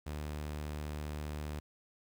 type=tone; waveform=sawtooth; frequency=75 Hz; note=D2; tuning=37 cents sharp; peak=-34 dBFS; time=0.06-1.6 s; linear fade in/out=10 ms; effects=11-bit